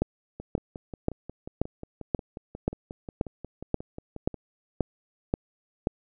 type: two click trains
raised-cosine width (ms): 2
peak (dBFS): -10 / -24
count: 12 / 23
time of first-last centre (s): 0.02-5.871 / 0.4-4.343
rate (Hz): 1.88 / 5.58
effects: none